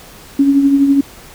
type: tone with tremolo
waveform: sine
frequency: 278.3 Hz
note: C#4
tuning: 7 cents sharp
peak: -5 dBFS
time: 0.39-1.01 s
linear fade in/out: 5 ms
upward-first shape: triangle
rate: 12 Hz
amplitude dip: 55%
effects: pink hiss -38 dBFS RMS until 1.34 s